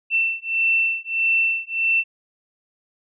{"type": "beating tone pair", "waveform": "sine", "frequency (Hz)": [2683, 2684.6], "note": ["E7", "E7"], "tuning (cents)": [30, 31], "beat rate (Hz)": 1.6, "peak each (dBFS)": [-21, -21], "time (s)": [0.1, 2.04], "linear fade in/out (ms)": 50, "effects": []}